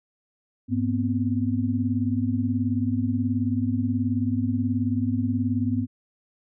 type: tone cluster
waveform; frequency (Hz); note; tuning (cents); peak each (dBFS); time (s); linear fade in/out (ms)
sine; 102.2 / 240.1 / 258.7; G#2 / B3 / C4; -27 / -49 / -19; -26; 0.68-5.87; 50
effects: none